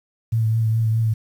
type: tone with vibrato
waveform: sine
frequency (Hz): 112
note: A2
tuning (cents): +31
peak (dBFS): -16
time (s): 0.32-1.14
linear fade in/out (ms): 10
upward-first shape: triangle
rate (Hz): 4.8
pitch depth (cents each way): 34
effects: 8-bit